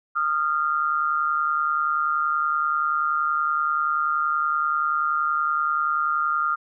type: tone pair together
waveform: sine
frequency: 1229 / 1379.5 Hz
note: D#6 / F6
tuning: -22 / -22 cents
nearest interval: major second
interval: 200 cents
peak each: -23 dBFS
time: 0.15-6.56 s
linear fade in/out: 20 ms
effects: none